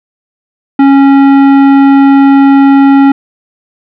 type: tone with tanh clipping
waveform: triangle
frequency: 275.5 Hz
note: C#4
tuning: 11 cents flat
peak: -3 dBFS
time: 0.79-3.12 s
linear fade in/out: 5 ms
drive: 18 dB
effects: none